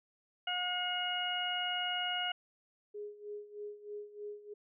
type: harmonic tone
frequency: 720 Hz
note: F#5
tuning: 47 cents flat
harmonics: 1 / 2 / 3 / 4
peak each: -39 / -39 / -43 / -35 dBFS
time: 0.47-2.32 s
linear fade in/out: 5 ms
type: tone with tremolo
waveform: sine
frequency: 415.3 Hz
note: G#4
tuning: in tune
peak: -39 dBFS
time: 2.94-4.54 s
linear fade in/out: 10 ms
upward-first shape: sine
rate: 3.2 Hz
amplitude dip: 80%
effects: none